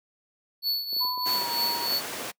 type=tone with tremolo; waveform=square; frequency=4435 Hz; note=C#8; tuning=in tune; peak=-23 dBFS; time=0.62-2.02 s; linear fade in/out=50 ms; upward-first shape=triangle; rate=3.2 Hz; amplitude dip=75%
type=clicks; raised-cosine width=2 ms; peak=-30 dBFS; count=10; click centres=0.929 / 0.966 / 1.05 / 1.177 / 1.313 / 1.354 / 1.418 / 1.479 / 1.703 / 1.81 s
type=tone with pitch glide; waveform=sine; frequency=1000 to 947.7 Hz; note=B5 to A#5; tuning=+21 to +28 cents; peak=-31 dBFS; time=1-1.88 s; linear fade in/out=20 ms; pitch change=-93 cents; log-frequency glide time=1.33-1.48 s
type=noise; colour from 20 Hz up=pink; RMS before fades=-33 dBFS; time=1.25-2.32 s; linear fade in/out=20 ms
effects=noise-tail reverb RT60 0.1 s tail -25 dB re dry + high-pass 300 Hz 12 dB/octave